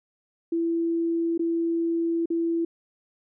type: tone with dropouts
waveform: sine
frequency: 333.9 Hz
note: E4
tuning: 22 cents sharp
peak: -22 dBFS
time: 0.52-2.65 s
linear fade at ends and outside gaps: 5 ms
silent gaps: 1.378-1.393 / 2.258-2.302 s
effects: none